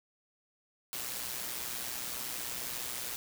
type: noise with amplitude modulation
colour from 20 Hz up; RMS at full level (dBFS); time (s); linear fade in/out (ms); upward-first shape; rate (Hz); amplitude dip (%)
white; -36; 0.93-3.16; 0; sine; 122; 55
effects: none